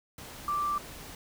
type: tone in noise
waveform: sine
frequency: 1174 Hz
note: D6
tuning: 1 cent flat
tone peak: -27 dBFS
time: 0.48-0.78 s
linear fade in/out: 2 ms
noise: pink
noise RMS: -45 dBFS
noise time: 0.18-1.15 s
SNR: +15 dB
effects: none